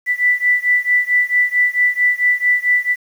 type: beating tone pair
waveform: sine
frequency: 1975.5 / 1980 Hz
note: B6 / B6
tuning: 0 / +4 cents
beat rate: 4.5 Hz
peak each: -15 / -16 dBFS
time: 0.06-2.96 s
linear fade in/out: 50 ms
effects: 7-bit